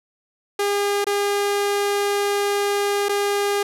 sawtooth tone with dropouts, 405.4 Hz, G#4, 42 cents flat, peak -15 dBFS, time 0.59-3.63 s, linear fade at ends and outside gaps 5 ms, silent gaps 1.044-1.067 / 3.086-3.092 s, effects resampled to 32000 Hz + 8-bit

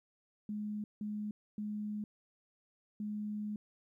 sine tone bursts at uneven times, 210 Hz, G#3, 19 cents sharp, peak -36 dBFS, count 4, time 0.49-0.84 / 1.01-1.31 / 1.58-2.04 / 3-3.56 s, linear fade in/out 2 ms, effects 13-bit

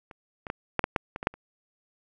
clicks, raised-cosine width 0.5 ms, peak -29 / -22 / -15 / -8 / -8 / -8 / -19 / -20 / -6 / -30 dBFS, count 10, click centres 0.112 / 0.468 / 0.501 / 0.793 / 0.841 / 0.962 / 1.161 / 1.229 / 1.271 / 1.34 s, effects none

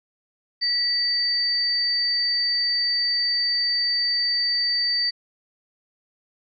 sine tone pair together, 1949 / 4615 Hz, B6 / D8, -23 / -31 cents, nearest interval octave + minor third, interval 1492 cents, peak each -30 / -20 dBFS, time 0.61-5.11 s, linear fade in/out 20 ms, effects none

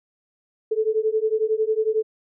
sine beating tone pair, 431.6 / 442.6 Hz, A4 / A4, -33 / +10 cents, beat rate 11 Hz, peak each -22 / -22 dBFS, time 0.71-2.03 s, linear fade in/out 10 ms, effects none

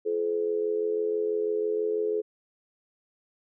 sine tone with amplitude modulation, 428.2 Hz, A4, 47 cents flat, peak -21 dBFS, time 0.05-2.22 s, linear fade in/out 20 ms, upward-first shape sine, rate 86.1 Hz, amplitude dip 75%, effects none

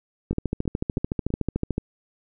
two click trains, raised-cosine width 3 ms, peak -11 / -19 dBFS, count 21 / 4, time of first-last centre 0.31-1.781 / 0.33-1.304 s, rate 13.6 / 3.08 Hz, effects none

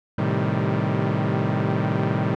sawtooth chord, A half-diminished seventh, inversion none, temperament equal with one note detuned, 110 / 129.68 / 155.56 / 196 Hz, A2 / C3 / Eb3 / G3, 0 / -15 / 0 / 0 cents, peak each -22 dBFS, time 0.18-2.35 s, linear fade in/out 5 ms, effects low-pass 2000 Hz 12 dB/octave

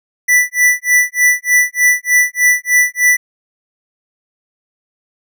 square tone with tremolo, 1975.5 Hz, B6, in tune, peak -7 dBFS, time 0.28-3.17 s, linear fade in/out 10 ms, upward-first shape sine, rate 3.3 Hz, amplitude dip 100%, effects none

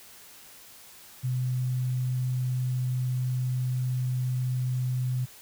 sine tone, 126.9 Hz, B2, 47 cents sharp, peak -25 dBFS, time 1.23-5.26 s, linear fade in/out 20 ms, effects white hiss -50 dBFS RMS until 5.41 s

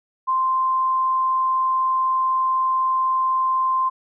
sine tone, 1044 Hz, C6, 4 cents flat, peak -17 dBFS, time 0.27-3.9 s, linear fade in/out 20 ms, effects none

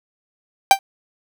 45% pulse tone with exponential decay, 784 Hz, G5, in tune, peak -3 dBFS, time 0.71-0.79 s, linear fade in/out 1 ms, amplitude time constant 17 ms, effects none

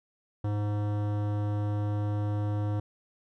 sine tone with hard clipping, 103.83 Hz, G#2, in tune, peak -29 dBFS, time 0.44-2.8 s, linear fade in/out 5 ms, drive 17 dB, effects none

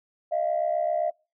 sine tone pair together, 620.4 / 688 Hz, D#5 / F5, -5 / -26 cents, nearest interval major second, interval 179 cents, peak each -25 / -25 dBFS, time 0.31-1.11 s, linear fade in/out 20 ms, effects noise-tail reverb RT60 0.3 s tail -25 dB re dry + tanh soft clip ceiling -16 dBFS

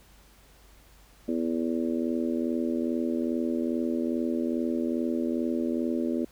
harmonic tone, 82.41 Hz, E2, in tune, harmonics 3 / 4 / 5 / 6 / 7, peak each -28 / -30 / -35 / -41 / -37 dBFS, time 1.28-6.25 s, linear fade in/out 5 ms, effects added 50 Hz sine -56 dBFS peak until 6.31 s + pink hiss -58 dBFS RMS until 6.31 s

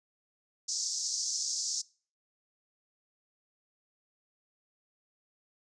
white band-pass noise, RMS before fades -34 dBFS, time 0.68-1.82 s, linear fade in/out 10 ms, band 4900 to 6800 Hz, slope 48 dB/octave, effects noise-tail reverb RT60 0.4 s tail -23 dB re dry + resampled to 22050 Hz

